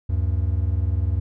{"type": "tone pair together", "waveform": "triangle", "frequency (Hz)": [75.33, 95.4], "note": ["D2", "G2"], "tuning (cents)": [45, -47], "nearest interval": "major third", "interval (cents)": 408, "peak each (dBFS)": -20, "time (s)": [0.09, 1.2], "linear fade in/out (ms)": 10, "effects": []}